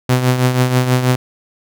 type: tone with tremolo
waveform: sawtooth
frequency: 126.7 Hz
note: B2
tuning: 45 cents sharp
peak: -5 dBFS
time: 0.09-1.16 s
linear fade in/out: 5 ms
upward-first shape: triangle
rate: 6.2 Hz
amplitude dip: 65%
effects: none